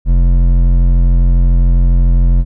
triangle tone with hard clipping, 43.65 Hz, F1, in tune, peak -8 dBFS, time 0.05-2.45 s, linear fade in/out 50 ms, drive 13 dB, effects none

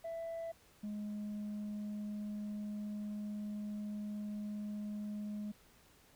sine tone pair in turn, 663 / 208.8 Hz, E5 / G#3, +10 / +10 cents, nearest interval octave + minor sixth, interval 2000 cents, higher first, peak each -37 / -36 dBFS, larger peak second, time 0.04-0.52 / 0.83-5.52 s, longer second, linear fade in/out 10 ms, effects tanh soft clip ceiling -38 dBFS + pink hiss -65 dBFS RMS until 6.15 s

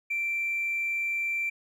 sine tone with hard clipping, 2349 Hz, D7, in tune, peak -27 dBFS, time 0.1-1.5 s, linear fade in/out 10 ms, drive 1 dB, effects none

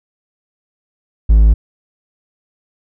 triangle tone, 53.7 Hz, A1, 41 cents flat, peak -3 dBFS, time 1.29-1.54 s, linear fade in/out 10 ms, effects none

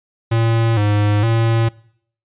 square tone with pitch steps, 114.4 / 103.7 / 114.3 Hz, A#2 / G#2 / A#2, -32 / -2 / -34 cents, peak -14 dBFS, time 0.31-1.69 s, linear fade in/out 10 ms, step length 460 ms, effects noise-tail reverb RT60 0.6 s tail -22 dB re dry + resampled to 8000 Hz

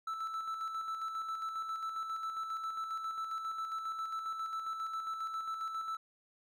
triangle tone with tremolo, 1318.5 Hz, E6, in tune, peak -33 dBFS, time 0.07-5.97 s, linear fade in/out 5 ms, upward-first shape square, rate 7.4 Hz, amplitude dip 40%, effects none

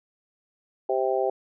harmonic tone, 130.81 Hz, C3, in tune, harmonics 3 / 4 / 5 / 6, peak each -26 / -27 / -28 / -29 dBFS, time 0.89-1.3 s, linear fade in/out 5 ms, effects none

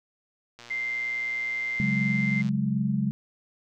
click train, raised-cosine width 0.2 ms, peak -28 dBFS, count 227, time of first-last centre 0.59-2.489 s, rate 119 Hz
sine tone, 2090 Hz, C7, 2 cents flat, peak -27 dBFS, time 0.7-2.42 s, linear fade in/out 10 ms
sine chord, C# suspended fourth, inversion none, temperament equal, 138.59 / 185 / 207.7 Hz, C#3 / F#3 / G#3, 0 / 0 / 0 cents, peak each -28 / -29 / -26 dBFS, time 1.8-3.11 s, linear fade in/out 0 ms
effects none

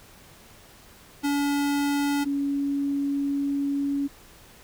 square / sine tone pair in turn, 285.2 / 281.1 Hz, C#4 / C#4, +49 / +24 cents, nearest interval unison, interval 25 cents, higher first, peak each -23 dBFS, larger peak neither, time 1.23-2.25 / 2.25-4.08 s, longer second, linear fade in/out 20 ms, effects pink hiss -51 dBFS RMS until 4.63 s

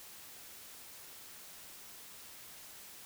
silence, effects white hiss -52 dBFS RMS until 3.05 s

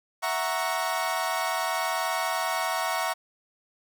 30% pulse chord, F# dominant seventh, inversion third, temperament equal, 659.3 / 740 / 932.3 / 1108.7 Hz, E5 / F#5 / A#5 / C#6, 0 / 0 / 0 / 0 cents, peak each -29 dBFS, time 0.22-3.14 s, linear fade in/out 20 ms, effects none

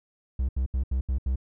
triangle tone bursts, 64.7 Hz, C2, 19 cents flat, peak -21 dBFS, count 6, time 0.39-1.358 s, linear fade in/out 5 ms, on 98 ms, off 76 ms, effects none

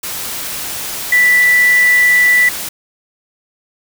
sine tone in noise, 1972 Hz, B6, 3 cents flat, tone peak -7 dBFS, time 1.12-2.49 s, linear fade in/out 5 ms, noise white, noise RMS -23 dBFS, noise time 0.03-2.69 s, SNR +13 dB, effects none

